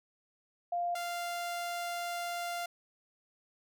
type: tone pair in turn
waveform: sine / sawtooth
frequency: 698.5 / 695.6 Hz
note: F5 / F5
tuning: 0 / -7 cents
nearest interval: unison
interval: 7 cents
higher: first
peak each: -30 / -31 dBFS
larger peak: first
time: 0.72-0.95 / 0.95-2.66 s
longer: second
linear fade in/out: 5 ms
effects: none